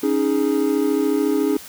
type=chord; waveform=triangle; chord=C# suspended second; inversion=none; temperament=equal; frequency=277.2 / 311.1 / 415.3 Hz; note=C#4 / D#4 / G#4; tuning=0 / 0 / 0 cents; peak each=-19 dBFS; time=0.03-1.57 s; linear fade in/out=5 ms; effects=white hiss -39 dBFS RMS until 1.68 s